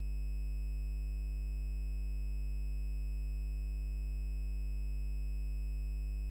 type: tone with quantisation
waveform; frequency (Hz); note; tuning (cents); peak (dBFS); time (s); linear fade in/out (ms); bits
triangle; 50.2; G1; +42; -32; 0-6.3; 5; 10
effects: none